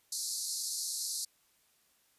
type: band-pass noise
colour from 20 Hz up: pink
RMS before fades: -37 dBFS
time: 0.12-1.25 s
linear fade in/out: 5 ms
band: 4100 to 12000 Hz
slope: 96 dB/octave
effects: white hiss -70 dBFS RMS until 2.18 s + resampled to 32000 Hz